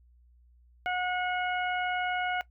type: harmonic tone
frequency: 727 Hz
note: F#5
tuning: 31 cents flat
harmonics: 1 / 2 / 3 / 4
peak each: -30 / -33 / -36 / -42 dBFS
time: 0.86-2.41 s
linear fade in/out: 0 ms
effects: noise-tail reverb RT60 0.1 s tail -18 dB re dry + added 60 Hz sine -57 dBFS peak until 2.5 s